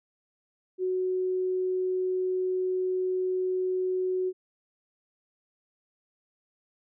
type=tone; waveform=sine; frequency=370 Hz; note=F#4; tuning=in tune; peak=-25 dBFS; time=0.78-4.33 s; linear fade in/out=50 ms; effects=none